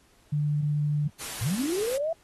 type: tone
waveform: sine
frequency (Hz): 148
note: D3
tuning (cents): +14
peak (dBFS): -23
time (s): 0.32-1.08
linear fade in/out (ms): 10
type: noise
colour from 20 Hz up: white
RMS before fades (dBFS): -36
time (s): 1.19-1.98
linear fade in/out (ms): 20
type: linear sweep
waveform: sine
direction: up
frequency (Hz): 96.9 to 674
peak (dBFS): -25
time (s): 1.41-2.13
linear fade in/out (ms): 5
effects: pink hiss -62 dBFS RMS until 2.23 s + AAC 32 kbps